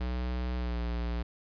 square tone with pitch glide, 61.74 to 58.92 Hz, B1 to A#1, 0 to +19 cents, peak -31 dBFS, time 0-1.23 s, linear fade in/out 10 ms, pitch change -81 cents, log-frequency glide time 0.56-0.78 s, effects resampled to 11025 Hz

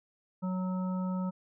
harmonic tone, 185 Hz, F#3, in tune, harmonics 1 / 3 / 5 / 7, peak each -30 / -43 / -44 / -46 dBFS, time 0.42-1.31 s, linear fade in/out 20 ms, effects none

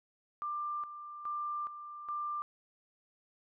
sine tone with tremolo, 1188 Hz, D6, 20 cents sharp, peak -34 dBFS, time 0.42-2.42 s, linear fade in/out 0 ms, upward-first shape square, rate 1.2 Hz, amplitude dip 65%, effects none

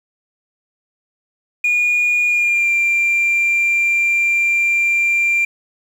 sine tone with pitch glide, 2439 to 2374 Hz, D#7 to D7, -35 to +18 cents, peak -11 dBFS, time 1.64-5.45 s, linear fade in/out 5 ms, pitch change -47 cents, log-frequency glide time 2.27-2.7 s, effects tanh soft clip ceiling -11 dBFS + 7-bit

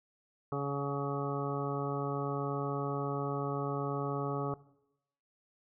harmonic tone with a mistuned harmonic, 140.6 Hz, C#3, 25 cents sharp, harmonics 1 / 2 / 3 / 4 / 5 / 6 / 8 / 9, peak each -36 / -40 / -37 / -43 / -44 / -45 / -41 / -43 dBFS, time 0.52-4.54 s, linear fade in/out 2 ms, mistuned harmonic 5, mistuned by +21 cents, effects noise-tail reverb RT60 0.8 s tail -18 dB re dry

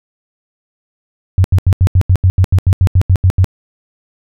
sine tone bursts, 92.5 Hz, F#2, in tune, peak -5 dBFS, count 15, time 1.38-3.444 s, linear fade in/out 0 ms, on 62 ms, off 81 ms, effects none

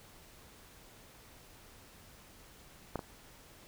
clicks, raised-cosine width 1 ms, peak -20 / -25 dBFS, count 2, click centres 2.957 / 2.992 s, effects pink hiss -57 dBFS RMS until 3.67 s

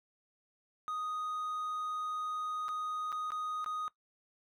triangle tone with dropouts, 1244.5 Hz, D#6, in tune, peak -33 dBFS, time 0.88-3.88 s, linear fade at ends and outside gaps 0 ms, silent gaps 2.683-2.689 / 3.12-3.126 / 3.305-3.319 / 3.644-3.661 s, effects noise-tail reverb RT60 0.1 s tail -18 dB re dry

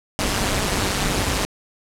pink noise with amplitude modulation, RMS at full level -18 dBFS, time 0.19-1.45 s, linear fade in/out 0 ms, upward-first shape sine, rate 198 Hz, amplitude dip 80%, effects low-pass 10000 Hz 12 dB/octave

